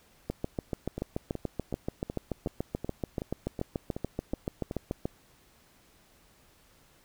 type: two click trains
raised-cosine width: 2 ms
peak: -21 / -17 dBFS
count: 11 / 34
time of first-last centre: 0.98-4.711 / 0.3-5.055 s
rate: 2.68 / 6.94 Hz
effects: pink hiss -62 dBFS RMS until 7.04 s